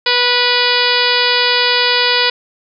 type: harmonic tone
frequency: 490 Hz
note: B4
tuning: 14 cents flat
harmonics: 1 / 2 / 3 / 4 / 5 / 6 / 7 / 8 / 9 / 10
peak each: -20 / -20 / -20 / -20 / -20 / -20 / -20 / -20 / -20 / -20 dBFS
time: 0.06-2.3 s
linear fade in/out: 5 ms
effects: none